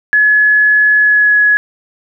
sine tone with pitch glide, 1700 to 1685.3 Hz, G#6 to G#6, +40 to +25 cents, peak -6 dBFS, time 0.13-1.57 s, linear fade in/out 0 ms, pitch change -15 cents, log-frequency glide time 0.98-1.36 s, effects none

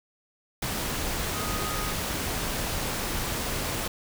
sine tone in noise, 1247 Hz, D#6, 3 cents sharp, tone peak -36 dBFS, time 1.34-1.92 s, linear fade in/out 5 ms, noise pink, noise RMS -30 dBFS, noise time 0.62-3.88 s, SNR -9 dB, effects none

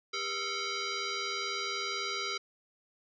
sine tone with frequency modulation, 1281 Hz, E6, 50 cents flat, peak -32 dBFS, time 0.13-2.38 s, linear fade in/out 10 ms, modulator 882 Hz, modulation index 4.7, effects resampled to 16000 Hz

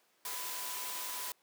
sine tone in noise, 998 Hz, B5, 18 cents sharp, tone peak -47 dBFS, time 0.25-1.32 s, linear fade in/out 2 ms, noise white, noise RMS -40 dBFS, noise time 0.25-1.32 s, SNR -10 dB, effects pink hiss -70 dBFS RMS until 1.42 s + high-pass 400 Hz 12 dB/octave

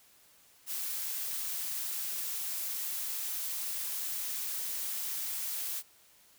blue noise, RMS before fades -36 dBFS, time 0.66-5.83 s, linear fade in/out 50 ms, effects white hiss -62 dBFS RMS until 6.38 s

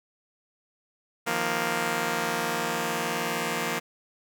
5% pulse chord, Eb suspended second, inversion none, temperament just, 155.56 / 175.01 / 233.3 Hz, Eb3 / F3 / Bb3, 0 / +4 / +2 cents, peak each -23 / -20 / -18 dBFS, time 1.26-3.8 s, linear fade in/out 20 ms, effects none

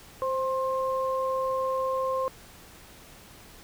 sine tone pair together, 523.3 / 1060.6 Hz, C5 / C6, 0 / +23 cents, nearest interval octave, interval 1223 cents, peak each -27 / -29 dBFS, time 0.22-2.28 s, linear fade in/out 0 ms, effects pink hiss -50 dBFS RMS until 3.63 s

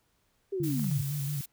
sine linear sweep, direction down, 404.3 to 98.1 Hz, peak -29 dBFS, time 0.52-1.02 s, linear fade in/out 10 ms
sine tone with vibrato, 142.8 Hz, D3, 48 cents flat, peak -30 dBFS, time 0.6-1.41 s, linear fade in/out 2 ms, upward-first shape square, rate 5.9 Hz, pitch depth 53 cents each way
blue noise, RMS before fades -41 dBFS, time 0.63-1.46 s, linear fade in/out 10 ms
clicks, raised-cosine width 0.5 ms, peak -34 dBFS, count 3, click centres 0.796 / 0.843 / 0.914 s
effects pink hiss -72 dBFS RMS until 1.52 s

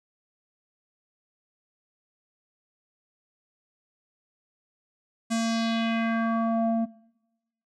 square tone with low-pass filter sweep, 227.5 Hz, A#3, 42 cents flat, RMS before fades -25 dBFS, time 5.3-6.86 s, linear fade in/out 20 ms, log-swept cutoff 8200 to 480 Hz, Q 2.3, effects noise-tail reverb RT60 0.9 s tail -21 dB re dry

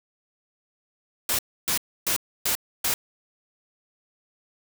white noise bursts, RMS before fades -24 dBFS, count 5, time 1.29-2.94 s, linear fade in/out 2 ms, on 98 ms, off 290 ms, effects none

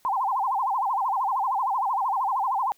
sine tone with vibrato, 906 Hz, A#5, 50 cents flat, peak -22 dBFS, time 0.05-2.72 s, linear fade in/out 0 ms, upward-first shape sine, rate 13 Hz, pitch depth 290 cents each way, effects white hiss -62 dBFS RMS until 2.77 s

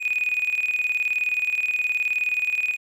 triangle tone with tremolo, 2484 Hz, D#7, 3 cents flat, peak -15 dBFS, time 0-2.77 s, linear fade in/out 50 ms, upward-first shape square, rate 19 Hz, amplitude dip 70%, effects tanh soft clip ceiling -17 dBFS

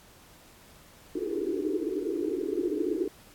pink band-pass noise, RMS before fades -30 dBFS, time 1.15-3.08 s, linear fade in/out 2 ms, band 290 to 440 Hz, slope 96 dB/octave, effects pink hiss -55 dBFS RMS until 3.34 s + AAC 64 kbps

